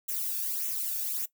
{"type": "noise with flanger", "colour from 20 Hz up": "violet", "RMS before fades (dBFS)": -32, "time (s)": [0.08, 1.26], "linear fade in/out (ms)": 10, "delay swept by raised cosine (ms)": [0.21, 1.01], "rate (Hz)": 1.7, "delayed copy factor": -0.65, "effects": ["noise-tail reverb RT60 0.1 s tail -18 dB re dry"]}